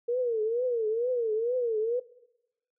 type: tone with vibrato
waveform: sine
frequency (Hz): 466.2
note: A#4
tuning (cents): 0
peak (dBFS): -25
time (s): 0.08-2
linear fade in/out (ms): 10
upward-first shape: triangle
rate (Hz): 2.2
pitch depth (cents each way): 170
effects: noise-tail reverb RT60 0.9 s tail -20 dB re dry